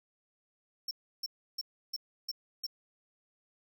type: tone bursts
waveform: square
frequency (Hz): 5430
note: F8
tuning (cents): -50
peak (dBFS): -34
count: 6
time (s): 0.88-2.666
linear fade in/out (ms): 5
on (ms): 31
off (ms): 320
effects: none